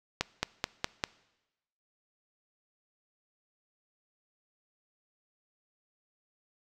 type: accelerating click train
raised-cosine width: 0.2 ms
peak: -10 dBFS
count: 5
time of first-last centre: 0.21-1.039 s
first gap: 220 ms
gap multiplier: 0.96
effects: noise-tail reverb RT60 1.0 s tail -21 dB re dry